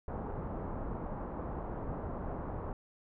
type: low-pass noise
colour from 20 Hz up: pink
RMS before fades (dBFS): -39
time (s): 0.08-2.73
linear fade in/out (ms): 2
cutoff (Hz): 1100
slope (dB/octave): 24
effects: none